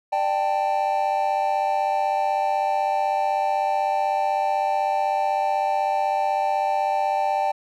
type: chord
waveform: triangle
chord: D suspended fourth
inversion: none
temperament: equal with one note detuned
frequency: 596.2 / 784 / 880 Hz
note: D5 / G5 / A5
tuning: +26 / 0 / 0 cents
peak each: -25 / -20 / -24 dBFS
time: 0.12-7.52 s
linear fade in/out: 10 ms
effects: none